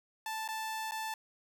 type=tone with dropouts; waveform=sawtooth; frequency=880 Hz; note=A5; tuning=in tune; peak=-32 dBFS; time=0.26-1.14 s; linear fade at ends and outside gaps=2 ms; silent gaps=0.478-0.487 / 0.911-0.919 s; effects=none